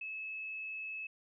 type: tone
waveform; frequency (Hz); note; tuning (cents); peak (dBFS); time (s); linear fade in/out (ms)
sine; 2595; E7; -28; -39; 0.01-1.07; 5
effects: none